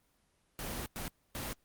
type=noise bursts at uneven times; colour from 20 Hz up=pink; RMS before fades=-39 dBFS; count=3; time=0.59-0.86 / 0.96-1.08 / 1.35-1.53 s; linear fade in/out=0 ms; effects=pink hiss -73 dBFS RMS until 1.64 s + Opus 24 kbps